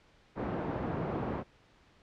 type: band-pass noise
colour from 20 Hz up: pink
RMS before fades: -35 dBFS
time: 0.35-1.44 s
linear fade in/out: 50 ms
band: 100 to 920 Hz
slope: 12 dB/octave
effects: pink hiss -63 dBFS RMS until 2.02 s + low-pass 4000 Hz 12 dB/octave